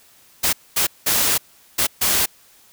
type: noise bursts at uneven times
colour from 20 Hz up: white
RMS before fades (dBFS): -18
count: 5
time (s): 0.43-0.53 / 0.76-0.87 / 1.06-1.38 / 1.78-1.87 / 2.01-2.26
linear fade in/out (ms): 10
effects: white hiss -52 dBFS RMS until 2.72 s